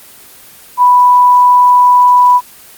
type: tone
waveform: sine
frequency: 987.8 Hz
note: B5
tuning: in tune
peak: -3 dBFS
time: 0.77-2.41 s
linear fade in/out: 50 ms
effects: white hiss -37 dBFS RMS until 2.77 s + Opus 24 kbps